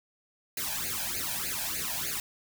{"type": "noise with flanger", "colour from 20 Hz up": "white", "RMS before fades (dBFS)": -33, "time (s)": [0.57, 2.2], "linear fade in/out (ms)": 2, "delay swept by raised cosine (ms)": [0.44, 1.26], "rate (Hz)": 3.3, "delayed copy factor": 1, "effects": []}